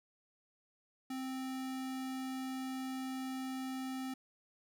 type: tone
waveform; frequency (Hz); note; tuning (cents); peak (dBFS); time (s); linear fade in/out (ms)
square; 261.6; C4; 0; -39; 1.1-4.14; 5
effects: none